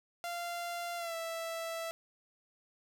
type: tone with pitch glide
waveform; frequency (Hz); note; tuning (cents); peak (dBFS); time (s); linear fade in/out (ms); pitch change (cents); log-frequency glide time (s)
sawtooth; 692 to 660; F5 to E5; -16 to +2; -33; 0.24-1.91; 0; -82; 0.97-1.15
effects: none